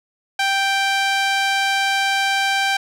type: tone with band-pass filter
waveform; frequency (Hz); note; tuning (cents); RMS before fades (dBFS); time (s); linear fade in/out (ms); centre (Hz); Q
sawtooth; 784; G5; 0; -19; 0.39-2.77; 5; 2500; 0.68
effects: none